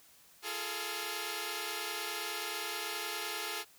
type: tone cluster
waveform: 5% pulse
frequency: 346.2 / 420 / 449.5 / 1395 Hz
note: F4 / G#4 / A4 / F6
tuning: -15 / +19 / +37 / -2 cents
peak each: -32 / -28 / -31 / -32 dBFS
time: 0.42-3.65 s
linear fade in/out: 50 ms
effects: white hiss -61 dBFS RMS until 3.78 s